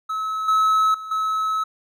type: tone with level steps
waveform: triangle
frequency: 1292 Hz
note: E6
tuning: 35 cents flat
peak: -21 / -13 / -29 / -18 dBFS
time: 0.09-1.64 s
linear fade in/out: 10 ms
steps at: 0.48 / 0.94 / 1.11 s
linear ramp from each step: 5 ms
effects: none